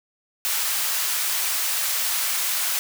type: high-pass noise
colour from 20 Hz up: white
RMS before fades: -24 dBFS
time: 0.45-2.79 s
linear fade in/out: 0 ms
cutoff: 890 Hz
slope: 12 dB/octave
effects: none